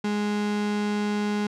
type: tone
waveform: 35% pulse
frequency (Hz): 207.7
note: G#3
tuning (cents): 0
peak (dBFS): -22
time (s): 0.04-1.47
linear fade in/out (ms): 5
effects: low-pass 6000 Hz 12 dB/octave